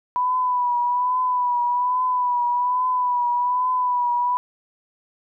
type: tone with vibrato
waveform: sine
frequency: 987.8 Hz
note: B5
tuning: in tune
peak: -18 dBFS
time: 0.16-4.37 s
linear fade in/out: 0 ms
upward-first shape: triangle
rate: 1.2 Hz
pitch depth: 45 cents each way
effects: none